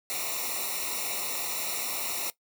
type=noise with comb filter; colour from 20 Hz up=white; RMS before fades=-32 dBFS; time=0.1-2.3 s; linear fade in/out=0 ms; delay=0.62 ms; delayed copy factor=-0.95; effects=noise-tail reverb RT60 0.1 s tail -18 dB re dry